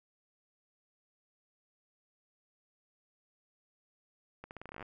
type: accelerating click train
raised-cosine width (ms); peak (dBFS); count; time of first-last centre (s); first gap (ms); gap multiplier
0.5; -30; 14; 4.44-4.827; 69; 0.84
effects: none